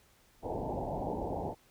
white low-pass noise, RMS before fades -36 dBFS, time 0.42-1.55 s, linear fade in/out 50 ms, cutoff 900 Hz, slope 96 dB/octave, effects pink hiss -65 dBFS RMS until 1.7 s

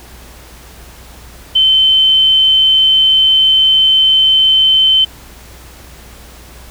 sine tone, 3077 Hz, G7, 33 cents flat, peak -6 dBFS, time 1.55-5.05 s, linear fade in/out 10 ms, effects added 60 Hz sine -37 dBFS peak until 6.7 s + pink hiss -38 dBFS RMS until 6.7 s

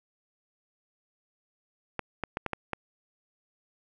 clicks, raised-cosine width 0.5 ms, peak -15 dBFS, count 6, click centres 1.993 / 2.237 / 2.371 / 2.463 / 2.533 / 2.733 s, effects none

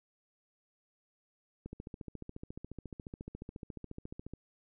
click train, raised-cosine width 3 ms, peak -30 dBFS, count 39, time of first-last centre 1.66-4.336 s, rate 14.2 Hz, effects none

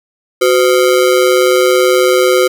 square ring-modulated tone, 439.6 Hz, A4, 2 cents flat, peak -5 dBFS, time 0.41-2.48 s, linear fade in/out 10 ms, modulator 69.1 Hz, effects none

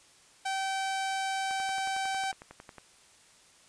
sawtooth tone, 772 Hz, G5, 27 cents flat, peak -26 dBFS, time 0.45-2.32 s, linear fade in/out 10 ms
click train, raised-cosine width 0.5 ms, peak -30 dBFS, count 15, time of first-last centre 1.51-2.783 s, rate 11 Hz
effects white hiss -59 dBFS RMS until 3.68 s + resampled to 22050 Hz

